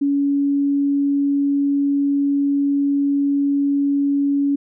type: tone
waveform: sine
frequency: 281.9 Hz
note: C#4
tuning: 29 cents sharp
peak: -15 dBFS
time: 0.01-4.56 s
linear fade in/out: 10 ms
effects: none